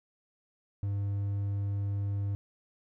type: tone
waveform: triangle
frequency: 100.3 Hz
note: G2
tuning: 40 cents sharp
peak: -27 dBFS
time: 0.83-2.35 s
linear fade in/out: 0 ms
effects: none